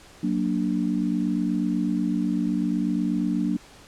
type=chord; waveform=sine; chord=Gb augmented; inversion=none; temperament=equal; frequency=185 / 233.1 / 293.7 Hz; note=Gb3 / Bb3 / D4; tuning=0 / 0 / 0 cents; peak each=-26 dBFS; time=0.23-3.57 s; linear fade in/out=5 ms; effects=pink hiss -49 dBFS RMS until 3.87 s + low-pass 9000 Hz 12 dB/octave